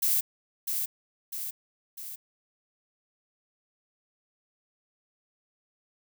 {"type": "noise with echo", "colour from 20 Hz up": "violet", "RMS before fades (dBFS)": -25, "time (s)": [0.02, 0.21], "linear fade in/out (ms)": 10, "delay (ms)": 650, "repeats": 3, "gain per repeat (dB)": -5, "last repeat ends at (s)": 2.16, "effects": []}